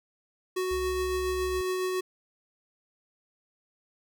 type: tone with tremolo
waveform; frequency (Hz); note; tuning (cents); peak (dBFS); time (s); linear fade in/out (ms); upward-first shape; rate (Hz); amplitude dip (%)
square; 370; F#4; 0; -27; 0.56-2.01; 10; triangle; 7.2; 25
type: tone with vibrato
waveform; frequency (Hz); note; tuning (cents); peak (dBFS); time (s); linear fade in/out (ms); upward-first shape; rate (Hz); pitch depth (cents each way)
sine; 65.41; C2; 0; -36; 0.71-1.61; 0; sine; 6.9; 16
effects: none